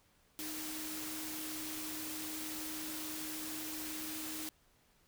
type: tone in noise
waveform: sine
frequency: 311.1 Hz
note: D#4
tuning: in tune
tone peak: -45 dBFS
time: 0.39-4.49 s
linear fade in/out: 0 ms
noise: white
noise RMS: -43 dBFS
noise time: 0.39-4.49 s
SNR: -5 dB
effects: pink hiss -70 dBFS RMS until 5.07 s